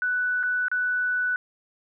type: tone with dropouts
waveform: sine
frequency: 1487 Hz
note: F#6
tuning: 8 cents sharp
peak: -22 dBFS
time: 0.02-1.36 s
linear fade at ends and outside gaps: 1 ms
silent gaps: 0.43-0.435 / 0.683-0.715 s
effects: none